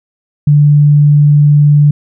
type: tone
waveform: sine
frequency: 146.83 Hz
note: D3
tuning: in tune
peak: -3 dBFS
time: 0.47-1.91 s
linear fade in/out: 5 ms
effects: none